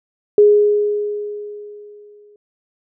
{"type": "tone with exponential decay", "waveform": "sine", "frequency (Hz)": 415.3, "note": "G#4", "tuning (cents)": 0, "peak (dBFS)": -5, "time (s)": [0.38, 2.36], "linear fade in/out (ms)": 2, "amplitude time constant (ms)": 430, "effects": []}